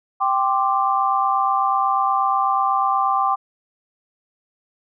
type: chord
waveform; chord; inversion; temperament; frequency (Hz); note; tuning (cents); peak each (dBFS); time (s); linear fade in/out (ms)
sine; G suspended fourth; none; equal; 784 / 1046.5 / 1174.7; G5 / C6 / D6; 0 / 0 / 0; -20 / -22 / -20; 0.2-3.36; 20
effects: none